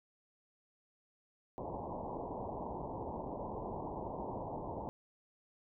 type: low-pass noise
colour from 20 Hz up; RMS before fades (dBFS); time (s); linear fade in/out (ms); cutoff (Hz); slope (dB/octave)
white; -42; 1.58-4.89; 0; 1000; 96
effects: none